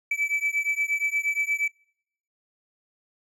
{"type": "beating tone pair", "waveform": "triangle", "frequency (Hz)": [2303, 2311.5], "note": ["D7", "D7"], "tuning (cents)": [-34, -28], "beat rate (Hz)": 8.5, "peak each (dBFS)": -25, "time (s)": [0.11, 1.68], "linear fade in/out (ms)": 5, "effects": ["noise-tail reverb RT60 0.7 s tail -26 dB re dry"]}